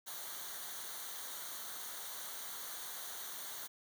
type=noise with comb filter; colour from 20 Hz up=white; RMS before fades=-45 dBFS; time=0.06-3.68 s; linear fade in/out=20 ms; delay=0.39 ms; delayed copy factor=-0.7; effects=none